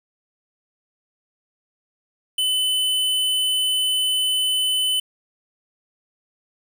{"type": "tone", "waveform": "square", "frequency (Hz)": 3020, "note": "F#7", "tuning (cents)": 35, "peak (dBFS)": -19, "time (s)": [2.38, 5], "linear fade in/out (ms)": 5, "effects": ["8-bit"]}